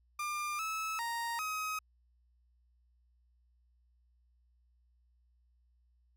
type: tone with pitch steps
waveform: 30% pulse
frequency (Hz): 1198 / 1300 / 933 / 1266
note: D6 / E6 / A#5 / D#6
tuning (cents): +34 / -24 / +1 / +30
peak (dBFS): -32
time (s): 0.19-1.79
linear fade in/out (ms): 5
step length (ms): 400
effects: added 60 Hz sine -67 dBFS peak until 6.16 s